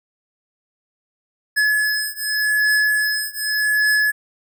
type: beating tone pair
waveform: square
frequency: 1705 / 1705.85 Hz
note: G#6 / G#6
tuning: +45 / +46 cents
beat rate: 0.85 Hz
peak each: -20 / -21 dBFS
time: 1.56-4.12 s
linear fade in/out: 20 ms
effects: none